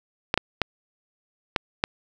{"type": "clicks", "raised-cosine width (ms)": 0.3, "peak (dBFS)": -4, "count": 5, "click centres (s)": [0.341, 0.376, 0.617, 1.562, 1.839], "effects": []}